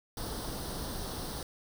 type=noise with comb filter; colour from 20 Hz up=pink; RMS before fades=-38 dBFS; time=0.17-1.43 s; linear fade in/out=2 ms; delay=0.21 ms; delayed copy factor=+0.7; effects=none